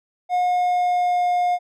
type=tone with pitch glide; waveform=triangle; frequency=720 to 713.4 Hz; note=F#5 to F5; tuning=-47 to +37 cents; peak=-15 dBFS; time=0.29-1.59 s; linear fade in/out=50 ms; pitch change=-16 cents; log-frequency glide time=0.43-1.26 s; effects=none